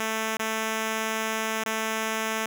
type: tone with dropouts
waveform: 5% pulse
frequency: 220.7 Hz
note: A3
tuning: 5 cents sharp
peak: -15 dBFS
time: 0-2.46 s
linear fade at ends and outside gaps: 2 ms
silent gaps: 0.37-0.394 / 1.637-1.66 s
effects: none